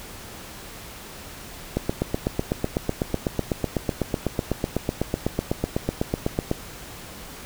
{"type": "click train", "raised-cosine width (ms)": 2, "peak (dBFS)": -8, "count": 39, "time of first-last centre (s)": [1.77, 6.514], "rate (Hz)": 8.01, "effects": ["pink hiss -40 dBFS RMS until 7.45 s"]}